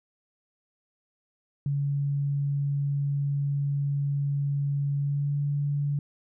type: tone with pitch glide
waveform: sine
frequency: 141.6 to 143.66 Hz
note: C#3 to D3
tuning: +37 to -38 cents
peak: -24 dBFS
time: 1.66-5.99 s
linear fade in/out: 2 ms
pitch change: +25 cents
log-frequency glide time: 4.97-5.36 s
effects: none